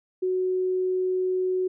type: tone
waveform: sine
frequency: 370 Hz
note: F#4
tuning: in tune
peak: -22 dBFS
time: 0.22-1.68 s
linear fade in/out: 10 ms
effects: none